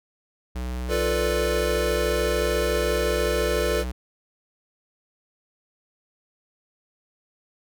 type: tone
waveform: square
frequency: 62 Hz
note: B1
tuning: 7 cents sharp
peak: -28 dBFS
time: 0.55-3.92 s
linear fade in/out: 10 ms
type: chord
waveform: square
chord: B half-diminished seventh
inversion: second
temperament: equal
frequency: 349.2 / 440 / 493.9 / 587.3 Hz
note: F4 / A4 / B4 / D5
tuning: 0 / 0 / 0 / 0 cents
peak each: -31 / -27 / -28 / -29 dBFS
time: 0.88-3.85 s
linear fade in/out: 50 ms
effects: none